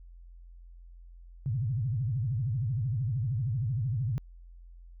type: tone with vibrato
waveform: sine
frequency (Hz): 119.9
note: A#2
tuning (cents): +49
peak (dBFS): -27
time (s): 1.46-4.18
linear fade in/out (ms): 0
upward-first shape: sine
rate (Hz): 13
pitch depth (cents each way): 290
effects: added 43 Hz sine -47 dBFS peak until 5 s